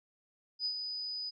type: tone with ADSR envelope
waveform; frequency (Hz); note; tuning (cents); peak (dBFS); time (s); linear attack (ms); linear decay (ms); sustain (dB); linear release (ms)
sine; 4978; D#8; 0; -30; 0.59-1.31; 61; 81; -6; 24
effects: none